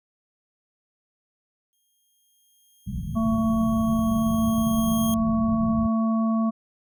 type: tone with exponential growth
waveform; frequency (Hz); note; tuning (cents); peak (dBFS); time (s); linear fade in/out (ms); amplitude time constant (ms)
5% pulse; 3230; G#7; -49; -21; 1.73-5.14; 0; 740
type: low-pass noise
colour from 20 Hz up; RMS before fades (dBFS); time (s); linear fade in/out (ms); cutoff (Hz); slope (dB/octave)
white; -31; 2.86-5.88; 20; 220; 96
type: harmonic tone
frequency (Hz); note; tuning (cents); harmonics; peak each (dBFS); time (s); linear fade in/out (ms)
223.7; A3; +29; 1 / 3 / 5; -20 / -32 / -32; 3.15-6.51; 20
effects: none